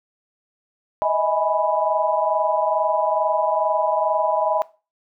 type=chord; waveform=sine; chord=E major seventh; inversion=third; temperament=equal with one note detuned; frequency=622.3 / 644.6 / 830.6 / 987.8 Hz; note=D#5 / E5 / G#5 / B5; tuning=0 / -39 / 0 / 0 cents; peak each=-23 dBFS; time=1.02-4.62 s; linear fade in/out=0 ms; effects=noise-tail reverb RT60 0.3 s tail -18 dB re dry